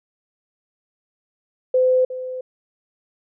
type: tone with echo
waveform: sine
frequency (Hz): 511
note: C5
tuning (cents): -41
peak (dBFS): -13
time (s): 1.74-2.05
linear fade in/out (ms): 5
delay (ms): 360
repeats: 1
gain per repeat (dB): -13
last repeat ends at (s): 2.41
effects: none